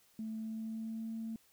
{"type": "tone with pitch glide", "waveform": "sine", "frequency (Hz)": [220, 224.5], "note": ["A3", "A3"], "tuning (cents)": [0, 35], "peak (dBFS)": -37, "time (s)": [0.19, 1.36], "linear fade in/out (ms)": 2, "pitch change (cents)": 35, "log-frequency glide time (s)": [0.3, 1.15], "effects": ["tanh soft clip ceiling -33 dBFS", "white hiss -68 dBFS RMS until 1.52 s"]}